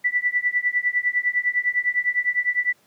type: tone with tremolo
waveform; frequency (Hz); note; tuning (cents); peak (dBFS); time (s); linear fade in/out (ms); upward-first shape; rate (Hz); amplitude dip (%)
sine; 1970; B6; -5; -15; 0.04-2.73; 10; triangle; 9.9; 100
effects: pink hiss -60 dBFS RMS until 2.86 s + high-pass 150 Hz 12 dB/octave